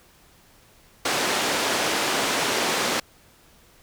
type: band-pass noise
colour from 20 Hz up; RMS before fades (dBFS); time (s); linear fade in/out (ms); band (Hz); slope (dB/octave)
pink; -24; 1.05-3; 5; 330 to 7500; 12
effects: pink hiss -55 dBFS RMS until 3.82 s